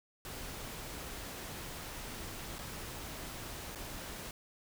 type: noise with dropouts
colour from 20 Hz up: pink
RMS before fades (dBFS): -44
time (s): 0.25-4.31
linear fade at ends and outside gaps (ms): 1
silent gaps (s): 2.584-2.589 / 3.75-3.757
effects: none